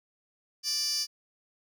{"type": "tone with high-pass filter", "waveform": "15% pulse", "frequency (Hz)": 587.3, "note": "D5", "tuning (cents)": 0, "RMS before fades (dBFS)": -30, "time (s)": [0.63, 1.07], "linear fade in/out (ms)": 50, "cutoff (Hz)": 4800, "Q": 8, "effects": []}